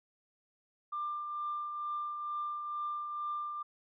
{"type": "tone with tremolo", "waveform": "sine", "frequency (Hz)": 1191, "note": "D6", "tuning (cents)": 24, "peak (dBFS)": -32, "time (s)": [0.92, 3.63], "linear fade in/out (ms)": 10, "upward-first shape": "triangle", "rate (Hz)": 2.2, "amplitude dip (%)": 45, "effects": ["tanh soft clip ceiling -29 dBFS"]}